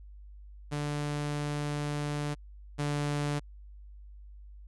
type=tone pair in turn; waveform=sawtooth; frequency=146.83 / 145.9 Hz; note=D3 / D3; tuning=0 / -11 cents; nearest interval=unison; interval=11 cents; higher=first; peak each=-27 / -25 dBFS; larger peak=second; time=0.71-2.35 / 2.78-3.4 s; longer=first; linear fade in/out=20 ms; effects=added 50 Hz sine -46 dBFS peak until 4.67 s + resampled to 24000 Hz